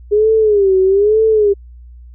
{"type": "tone with vibrato", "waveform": "sine", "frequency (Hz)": 408.1, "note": "G#4", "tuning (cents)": -30, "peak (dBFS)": -8, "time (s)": [0.11, 1.54], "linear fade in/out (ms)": 20, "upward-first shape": "sine", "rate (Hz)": 1.1, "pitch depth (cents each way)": 140, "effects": ["added 60 Hz sine -34 dBFS peak until 2.14 s"]}